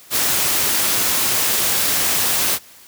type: noise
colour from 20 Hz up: white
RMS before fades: -18 dBFS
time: 0.1-2.59 s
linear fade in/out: 50 ms
effects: white hiss -45 dBFS RMS until 2.87 s + high-pass 60 Hz 12 dB/octave